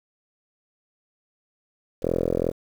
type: tone with low-pass filter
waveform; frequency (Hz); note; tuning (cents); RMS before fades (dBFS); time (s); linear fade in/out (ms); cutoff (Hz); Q
5% pulse; 42.62; F1; -41; -24; 2.02-2.52; 20; 520; 4
effects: 8-bit